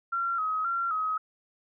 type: tone with vibrato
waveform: sine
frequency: 1318.5 Hz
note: E6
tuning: in tune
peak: -26 dBFS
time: 0.12-1.18 s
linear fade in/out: 10 ms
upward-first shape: square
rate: 1.9 Hz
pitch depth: 67 cents each way
effects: none